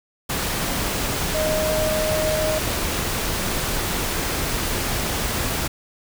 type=tone in noise; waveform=sine; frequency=622.3 Hz; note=D#5; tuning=in tune; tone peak=-21 dBFS; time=1.34-2.59 s; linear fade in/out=10 ms; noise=pink; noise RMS=-24 dBFS; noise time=0.29-5.68 s; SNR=0 dB; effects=none